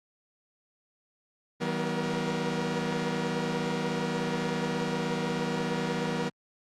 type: tone cluster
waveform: sawtooth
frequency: 161 / 190.4 / 244.7 / 472.8 Hz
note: E3 / F#3 / B3 / A#4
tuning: -41 / +50 / -16 / +24 cents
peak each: -30 dBFS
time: 1.6-6.3 s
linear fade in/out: 20 ms
effects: low-pass 6000 Hz 12 dB/octave + Opus 48 kbps